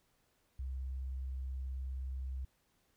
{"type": "tone with vibrato", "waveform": "sine", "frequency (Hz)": 65.4, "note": "C2", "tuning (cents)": 0, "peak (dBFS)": -37, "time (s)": [0.59, 2.45], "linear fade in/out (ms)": 5, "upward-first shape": "sine", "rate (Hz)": 19, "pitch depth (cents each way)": 20, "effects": ["pink hiss -75 dBFS RMS until 2.96 s"]}